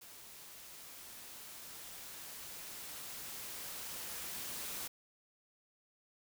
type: noise with level ramp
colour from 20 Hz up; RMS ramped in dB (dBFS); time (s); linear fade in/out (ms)
white; -54 to -42; 0.01-4.88; 10
effects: none